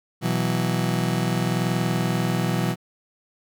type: chord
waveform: 35% pulse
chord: B suspended fourth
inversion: none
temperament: just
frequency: 123.47 / 164.63 / 185.21 Hz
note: B2 / E3 / F#3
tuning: 0 / -2 / +2 cents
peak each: -24 dBFS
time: 0.21-2.76 s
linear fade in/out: 50 ms
effects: none